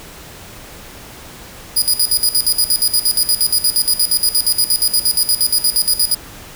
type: tone with tremolo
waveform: 15% pulse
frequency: 4921 Hz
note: D#8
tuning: 20 cents flat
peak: -4 dBFS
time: 1.76-6.15 s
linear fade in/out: 10 ms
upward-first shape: square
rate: 8.5 Hz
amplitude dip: 80%
effects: pink hiss -36 dBFS RMS until 6.55 s